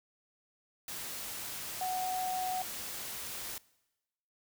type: tone in noise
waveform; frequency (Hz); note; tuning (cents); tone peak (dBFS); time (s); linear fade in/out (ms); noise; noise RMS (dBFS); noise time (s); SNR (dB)
sine; 741; F#5; +2; -32; 1.81-2.62; 2; white; -41; 0.88-3.58; +6
effects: noise-tail reverb RT60 1.0 s tail -22 dB re dry